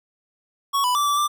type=tone with pitch steps; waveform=square; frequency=1113 / 992 / 1166 / 1158 / 1181 Hz; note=C#6 / B5 / D6 / D6 / D6; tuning=+7 / +7 / -13 / -25 / +9 cents; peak=-19 dBFS; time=0.73-1.28 s; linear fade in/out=20 ms; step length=110 ms; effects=none